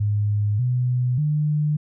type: tone with pitch steps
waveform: sine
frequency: 103.83 / 124.91 / 150.27 Hz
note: G#2 / B2 / D3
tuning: 0 / +20 / +40 cents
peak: -18 dBFS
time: 0-1.77 s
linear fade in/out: 10 ms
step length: 590 ms
effects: none